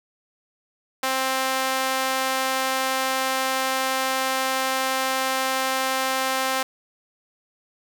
sawtooth tone with high-pass filter, 263 Hz, C4, 9 cents sharp, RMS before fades -24 dBFS, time 1.03-6.63 s, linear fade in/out 5 ms, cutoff 750 Hz, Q 0.86, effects none

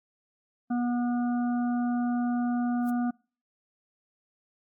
harmonic tone, 242.4 Hz, B3, 32 cents flat, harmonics 1 / 3 / 5 / 6, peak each -25 / -35 / -44 / -44 dBFS, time 0.7-3.11 s, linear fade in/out 10 ms
violet noise with exponential growth, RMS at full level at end -41 dBFS, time 2.8-2.9 s, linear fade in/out 5 ms, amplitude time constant 20 ms
effects noise-tail reverb RT60 0.4 s tail -26 dB re dry + AAC 64 kbps

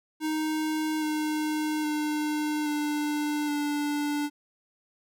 square tone with pitch steps, 311.1 / 306.5 / 301.9 / 297.4 / 293 Hz, D#4 / D#4 / D4 / D4 / D4, 0 / -26 / +48 / +22 / -4 cents, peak -27 dBFS, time 0.2-4.3 s, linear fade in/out 50 ms, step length 820 ms, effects none

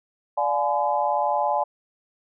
sine chord, D diminished seventh, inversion none, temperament just, 587.3 / 704.8 / 845.8 / 1014.9 Hz, D5 / F5 / Ab5 / Cb6, 0 / +16 / +31 / +47 cents, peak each -26 / -27 / -23 / -28 dBFS, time 0.37-1.64 s, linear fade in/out 10 ms, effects none

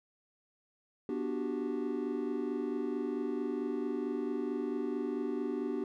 triangle chord, G major seventh, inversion first, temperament just, 245 / 294 / 367.5 / 392 Hz, B3 / D4 / F#4 / G4, -14 / +2 / -12 / 0 cents, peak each -36 / -35 / -37 / -36 dBFS, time 1.09-5.84 s, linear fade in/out 2 ms, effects none

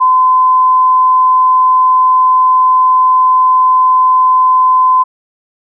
sine tone, 1023 Hz, C6, 39 cents flat, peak -5 dBFS, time 0-5.04 s, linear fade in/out 20 ms, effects none

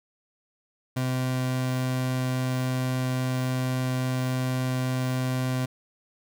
30% pulse tone, 128.4 Hz, C3, 32 cents flat, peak -22 dBFS, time 0.96-5.66 s, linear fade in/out 10 ms, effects none

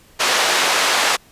pink band-pass noise, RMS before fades -17 dBFS, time 0.19-1.17 s, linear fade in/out 20 ms, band 720 to 6600 Hz, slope 12 dB/octave, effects pink hiss -50 dBFS RMS until 1.31 s + resampled to 32000 Hz

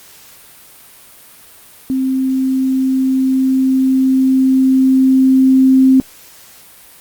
sine tone with level ramp, 262.8 Hz, C4, 8 cents sharp, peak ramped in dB -13 to -5 dBFS, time 1.9-6 s, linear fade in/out 0 ms, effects white hiss -41 dBFS RMS until 7 s + Opus 48 kbps

